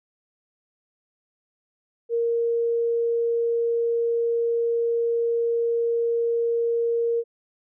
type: tone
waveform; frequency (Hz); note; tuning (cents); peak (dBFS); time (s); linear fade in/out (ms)
sine; 466.2; A#4; 0; -20; 2.09-7.24; 50
effects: none